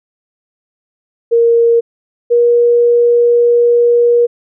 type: tone pair in turn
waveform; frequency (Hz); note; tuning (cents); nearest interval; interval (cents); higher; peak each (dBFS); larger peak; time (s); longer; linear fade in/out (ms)
sine; 466.2 / 476.5; A#4 / A#4; 0 / +38; unison; 38; second; -6; neither; 1.31-1.81 / 2.3-4.27; second; 20
effects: none